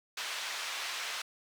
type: band-pass noise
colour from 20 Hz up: white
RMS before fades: -38 dBFS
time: 0.17-1.22 s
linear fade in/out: 5 ms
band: 900 to 4100 Hz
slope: 12 dB/octave
effects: none